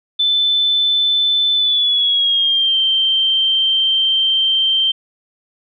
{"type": "tone with pitch glide", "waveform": "sine", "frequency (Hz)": [3520, 3136], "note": ["A7", "G7"], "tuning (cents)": [0, 0], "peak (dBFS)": -12, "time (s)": [0.19, 4.92], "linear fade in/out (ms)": 10, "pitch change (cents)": -200, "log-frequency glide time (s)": [1.55, 2.76], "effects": []}